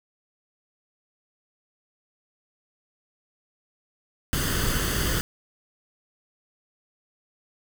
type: noise with comb filter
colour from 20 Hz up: pink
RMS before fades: -25 dBFS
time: 4.33-5.21 s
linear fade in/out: 0 ms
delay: 0.63 ms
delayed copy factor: +0.65
effects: none